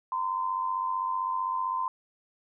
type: tone pair together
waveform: sine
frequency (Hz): 932.3 / 1027.9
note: A#5 / C6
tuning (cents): 0 / -31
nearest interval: major second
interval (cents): 169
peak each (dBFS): -33 / -28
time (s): 0.12-1.88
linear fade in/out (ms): 2
effects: none